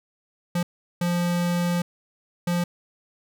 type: tone bursts at uneven times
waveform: square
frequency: 174.61 Hz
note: F3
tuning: in tune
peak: -22 dBFS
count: 3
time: 0.55-0.63 / 1.01-1.82 / 2.47-2.64 s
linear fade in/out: 5 ms
effects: none